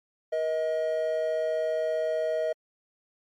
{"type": "tone pair together", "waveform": "triangle", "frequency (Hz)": [476.8, 632], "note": ["A#4", "D#5"], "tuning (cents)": [39, 27], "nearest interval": "perfect fourth", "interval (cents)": 488, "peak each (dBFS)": [-29, -24], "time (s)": [0.32, 2.53], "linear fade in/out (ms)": 10, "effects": ["MP3 64 kbps"]}